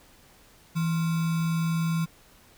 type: tone with sample-and-hold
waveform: sine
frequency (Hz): 164.81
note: E3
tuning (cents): 0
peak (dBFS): -23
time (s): 0.75-2.06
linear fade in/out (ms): 20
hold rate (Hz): 1225
effects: pink hiss -56 dBFS RMS until 2.57 s